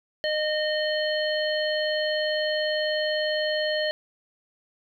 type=harmonic tone; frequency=613 Hz; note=D#5; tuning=26 cents flat; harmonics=1 / 3 / 5 / 7; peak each=-25 / -30 / -32 / -33 dBFS; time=0.24-3.91 s; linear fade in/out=0 ms; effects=10-bit